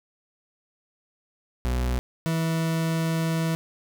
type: tone pair in turn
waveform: 40% pulse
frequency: 61.9 / 163.07 Hz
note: B1 / E3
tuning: +5 / -18 cents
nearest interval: octave + perfect fourth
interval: 1677 cents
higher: second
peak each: -22 dBFS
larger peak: neither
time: 1.65-1.99 / 2.26-3.55 s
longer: second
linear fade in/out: 0 ms
effects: none